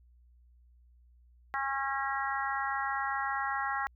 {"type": "harmonic tone", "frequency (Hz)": 272.5, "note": "C#4", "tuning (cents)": -29, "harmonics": [3, 4, 5, 6, 7], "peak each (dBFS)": [-35, -36, -37, -38, -38], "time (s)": [1.54, 3.87], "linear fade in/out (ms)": 0, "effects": ["added 60 Hz sine -58 dBFS peak until 3.95 s"]}